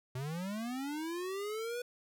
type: linear sweep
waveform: square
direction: up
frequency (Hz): 123.1 to 493.9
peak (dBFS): -37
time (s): 0.15-1.82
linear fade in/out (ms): 5
effects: none